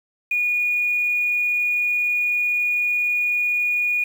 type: tone with quantisation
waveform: sine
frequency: 2449 Hz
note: D#7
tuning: 28 cents flat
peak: -18 dBFS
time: 0.31-4.04 s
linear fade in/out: 5 ms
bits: 7
effects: none